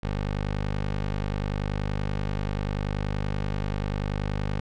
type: tone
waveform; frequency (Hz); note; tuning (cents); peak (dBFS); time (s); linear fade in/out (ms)
15% pulse; 50.4; G1; +49; -20; 0.03-4.6; 5
effects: low-pass 4000 Hz 12 dB/octave